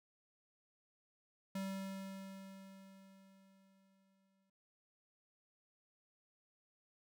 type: tone with exponential decay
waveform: square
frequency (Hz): 193.3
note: G3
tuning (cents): -24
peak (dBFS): -39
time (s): 1.55-4.5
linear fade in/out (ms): 5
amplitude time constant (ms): 640
effects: none